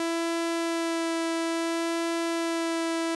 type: tone with vibrato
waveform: sawtooth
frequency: 332.2 Hz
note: E4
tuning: 13 cents sharp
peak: -22 dBFS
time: 0-3.15 s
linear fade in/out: 2 ms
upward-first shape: sine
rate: 0.59 Hz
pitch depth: 11 cents each way
effects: resampled to 24000 Hz + 9-bit